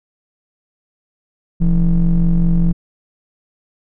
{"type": "ring-modulated tone", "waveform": "triangle", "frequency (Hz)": 74, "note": "D2", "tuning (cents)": 14, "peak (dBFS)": -5, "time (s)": [1.6, 2.73], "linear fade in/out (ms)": 20, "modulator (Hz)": 96.5, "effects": []}